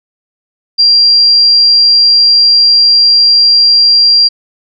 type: tone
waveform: sine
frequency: 4753 Hz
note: D8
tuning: 20 cents sharp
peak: -3 dBFS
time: 0.78-4.29 s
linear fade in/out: 20 ms
effects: none